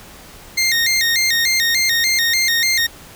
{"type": "tone with vibrato", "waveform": "20% pulse", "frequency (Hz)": 1975.5, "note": "B6", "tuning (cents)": 0, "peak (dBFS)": -9, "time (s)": [0.57, 2.87], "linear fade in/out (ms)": 10, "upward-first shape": "square", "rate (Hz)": 3.4, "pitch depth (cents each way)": 110, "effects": ["pink hiss -40 dBFS RMS until 3.15 s"]}